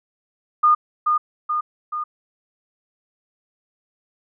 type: tone with echo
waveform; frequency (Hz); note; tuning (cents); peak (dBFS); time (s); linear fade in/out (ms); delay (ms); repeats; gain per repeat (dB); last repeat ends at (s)
sine; 1220; D#6; -34; -11; 0.63-0.75; 10; 430; 3; -4; 2.04
effects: none